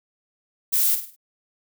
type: noise with echo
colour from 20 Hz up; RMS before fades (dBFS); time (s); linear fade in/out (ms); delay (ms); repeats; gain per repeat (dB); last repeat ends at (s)
violet; -20; 0.72-0.96; 20; 51; 4; -8; 1.164
effects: none